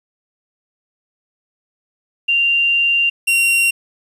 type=tone pair in turn; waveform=sine / 45% pulse; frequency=2779 / 2753 Hz; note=F7 / F7; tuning=-9 / -25 cents; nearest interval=unison; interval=16 cents; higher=first; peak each=-12 dBFS; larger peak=neither; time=2.28-3.1 / 3.27-3.71 s; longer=first; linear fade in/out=10 ms; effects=resampled to 32000 Hz + 8-bit